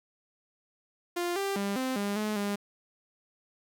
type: tone with pitch steps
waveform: sawtooth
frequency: 349.5 / 394.4 / 199.8 / 259.5 / 202.3 / 212.9 / 202.9 Hz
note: F4 / G4 / G3 / C4 / G#3 / G#3 / G#3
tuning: +1 / +11 / +33 / -14 / -45 / +43 / -40 cents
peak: -25 dBFS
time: 1.16-2.56 s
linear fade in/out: 10 ms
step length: 200 ms
effects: 10-bit